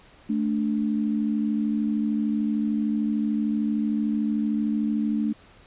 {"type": "tone pair together", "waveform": "sine", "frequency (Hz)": [218.9, 292.2], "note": ["A3", "D4"], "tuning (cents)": [-9, -9], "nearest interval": "perfect fourth", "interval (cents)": 500, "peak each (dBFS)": [-23, -27], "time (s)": [0.29, 5.33], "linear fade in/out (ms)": 10, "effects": ["pink hiss -53 dBFS RMS until 5.66 s", "resampled to 8000 Hz"]}